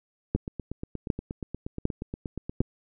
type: two click trains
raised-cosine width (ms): 3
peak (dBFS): -10 / -20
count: 4 / 20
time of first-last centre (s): 0.35-2.606 / 0.36-2.614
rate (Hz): 1.33 / 8.43
effects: none